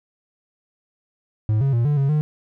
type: tone with pitch steps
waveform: triangle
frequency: 108 / 137 / 117.6 / 147 / 137.8 / 151.5 Hz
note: A2 / C#3 / A#2 / D3 / C#3 / D#3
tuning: -32 / -20 / +16 / +2 / -10 / -46 cents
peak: -14 dBFS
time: 1.49-2.21 s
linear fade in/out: 0 ms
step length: 120 ms
effects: none